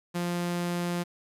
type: tone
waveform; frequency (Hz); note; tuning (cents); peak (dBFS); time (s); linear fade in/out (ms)
sawtooth; 174.61; F3; 0; -24; 0.14-1.04; 20
effects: resampled to 32000 Hz + 9-bit